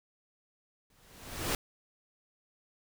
pink noise with exponential growth, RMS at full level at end -29 dBFS, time 0.9-1.55 s, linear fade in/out 2 ms, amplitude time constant 140 ms, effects none

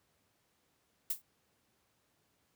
violet noise with exponential decay, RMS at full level -29 dBFS, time 1.1-1.22 s, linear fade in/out 5 ms, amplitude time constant 25 ms, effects pink hiss -75 dBFS RMS until 2.55 s + high-pass 80 Hz 12 dB/octave

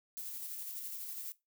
violet noise with tremolo, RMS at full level -42 dBFS, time 0.17-1.32 s, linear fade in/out 0 ms, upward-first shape square, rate 12 Hz, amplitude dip 25%, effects noise-tail reverb RT60 0.2 s tail -18 dB re dry

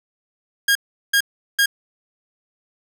sawtooth tone bursts, 1626 Hz, G#6, 37 cents flat, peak -10 dBFS, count 3, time 0.68-1.659 s, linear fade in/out 5 ms, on 73 ms, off 380 ms, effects none

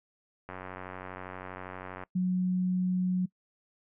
click train, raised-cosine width 0.5 ms, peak -24 dBFS, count 144, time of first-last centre 0.49-2.036 s, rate 92.5 Hz
sine tone, 182.9 Hz, F#3, 20 cents flat, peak -25 dBFS, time 2.15-3.26 s, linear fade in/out 10 ms
effects noise-tail reverb RT60 0.1 s tail -23 dB re dry + low-pass 2000 Hz 12 dB/octave

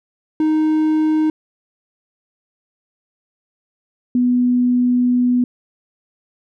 triangle / sine tone pair in turn, 311.1 / 246.9 Hz, D#4 / B3, 0 / 0 cents, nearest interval major third, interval 400 cents, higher first, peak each -11 / -12 dBFS, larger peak first, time 0.4-1.3 / 4.15-5.44 s, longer second, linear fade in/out 2 ms, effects none

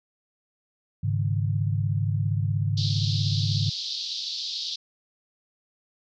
sine chord, Ab suspended fourth, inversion none, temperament equal with one note detuned, 102.87 / 138.59 / 155.56 Hz, Ab2 / Db3 / Eb3, -16 / 0 / 0 cents, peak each -24 / -28 / -30 dBFS, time 1.03-3.7 s, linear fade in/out 10 ms
pink band-pass noise, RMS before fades -32 dBFS, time 2.77-4.76 s, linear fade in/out 5 ms, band 3600 to 5000 Hz, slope 48 dB/octave
effects none

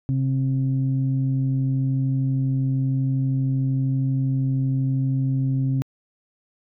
sine tone pair together, 133.3 / 266.1 Hz, C3 / C4, +33 / +29 cents, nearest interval octave, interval 1196 cents, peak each -19 / -26 dBFS, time 0.09-5.82 s, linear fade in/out 0 ms, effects tanh soft clip ceiling -12 dBFS

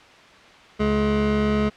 25% pulse tone pair together, 70.6 / 211.6 Hz, C#2 / G#3, +32 / +33 cents, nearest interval octave + perfect fifth, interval 1901 cents, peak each -23 / -16 dBFS, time 0.79-1.7 s, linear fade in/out 20 ms, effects white hiss -47 dBFS RMS until 1.76 s + low-pass 3000 Hz 12 dB/octave

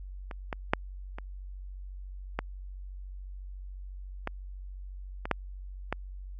clicks, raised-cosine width 0.5 ms, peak -24 / -17 / -7 / -24 / -14 / -16 / -19 / -9 / -14 dBFS, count 9, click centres 0.312 / 0.528 / 0.735 / 1.185 / 2.39 / 4.274 / 5.255 / 5.313 / 5.926 s, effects added 47 Hz sine -39 dBFS peak until 6.39 s

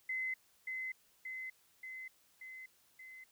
sine tone with echo, 2047 Hz, C7, 38 cents flat, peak -35 dBFS, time 0.09-0.34 s, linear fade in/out 5 ms, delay 580 ms, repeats 5, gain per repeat -3 dB, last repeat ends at 3.24 s, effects white hiss -70 dBFS RMS until 3.31 s

